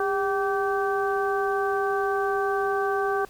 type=harmonic tone with a mistuned harmonic; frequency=386.2 Hz; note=G4; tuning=26 cents flat; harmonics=1 / 2 / 3 / 4; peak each=-25 / -28 / -30 / -31 dBFS; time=0-3.25 s; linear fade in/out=2 ms; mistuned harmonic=1; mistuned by=+65 cents; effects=pink hiss -51 dBFS RMS until 3.29 s